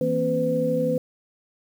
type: tone cluster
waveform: sine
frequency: 163.4 / 234.3 / 266.9 / 506 Hz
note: E3 / A#3 / C4 / B4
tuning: -15 / +9 / +35 / +42 cents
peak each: -28 / -28 / -29 / -22 dBFS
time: 0.01-0.98 s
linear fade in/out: 2 ms
effects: 8-bit